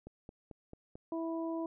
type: click train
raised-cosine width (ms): 2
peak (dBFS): -34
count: 5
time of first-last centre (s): 0.07-0.955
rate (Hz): 4.52
type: harmonic tone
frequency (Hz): 328.5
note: E4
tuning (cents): -6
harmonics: 1 / 2 / 3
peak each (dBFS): -35 / -41 / -45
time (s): 1.12-1.66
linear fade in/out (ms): 2
effects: none